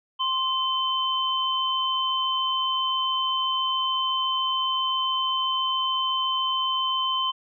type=tone pair together; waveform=sine; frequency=1046.5 / 3073 Hz; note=C6 / G7; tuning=0 / -35 cents; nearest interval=octave + perfect fifth; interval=1865 cents; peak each=-25 dBFS; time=0.19-7.32 s; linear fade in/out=20 ms; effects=none